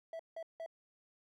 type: tone bursts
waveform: triangle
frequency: 656 Hz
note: E5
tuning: 9 cents flat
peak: -39 dBFS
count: 3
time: 0.13-0.662 s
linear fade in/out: 2 ms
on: 64 ms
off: 170 ms
effects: none